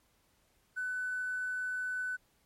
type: tone with hard clipping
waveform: triangle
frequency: 1500 Hz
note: F#6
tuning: 23 cents sharp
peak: -33 dBFS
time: 0.76-2.17 s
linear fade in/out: 20 ms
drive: 3 dB
effects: pink hiss -71 dBFS RMS until 2.45 s + MP3 64 kbps